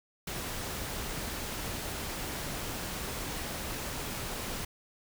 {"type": "noise", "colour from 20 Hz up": "pink", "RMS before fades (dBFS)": -37, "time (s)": [0.27, 4.65], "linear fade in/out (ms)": 5, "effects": []}